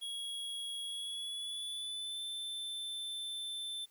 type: tone with pitch glide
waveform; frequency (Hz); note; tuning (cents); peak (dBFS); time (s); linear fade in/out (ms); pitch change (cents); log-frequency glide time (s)
square; 3322 to 3540; G#7 to A7; 0 to +10; -39; 0.01-3.86; 20; +110; 0.84-2.22
effects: white hiss -69 dBFS RMS until 3.9 s